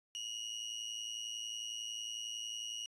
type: tone with amplitude modulation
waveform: 30% pulse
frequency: 2886 Hz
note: F#7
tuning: 44 cents flat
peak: -34 dBFS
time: 0.15-2.86 s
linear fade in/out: 0 ms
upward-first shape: sine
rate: 111 Hz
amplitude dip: 65%
effects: resampled to 24000 Hz